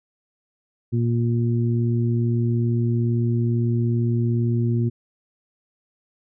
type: harmonic tone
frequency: 117.7 Hz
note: A#2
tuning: 17 cents sharp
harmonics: 1 / 2 / 3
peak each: -19 / -25 / -29 dBFS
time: 0.92-4.9 s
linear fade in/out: 20 ms
effects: none